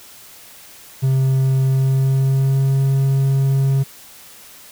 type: tone with pitch glide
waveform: triangle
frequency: 132.9 to 135.77 Hz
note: C3 to C#3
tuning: +27 to -36 cents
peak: -11 dBFS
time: 1.02-3.84 s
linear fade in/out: 20 ms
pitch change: +37 cents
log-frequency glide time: 1.62-2.83 s
effects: white hiss -42 dBFS RMS until 4.71 s